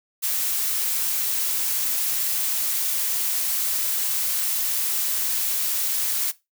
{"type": "noise", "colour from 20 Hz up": "blue", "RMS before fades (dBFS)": -24, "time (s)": [0.22, 6.32], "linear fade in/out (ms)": 20, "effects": ["noise-tail reverb RT60 0.2 s tail -17 dB re dry"]}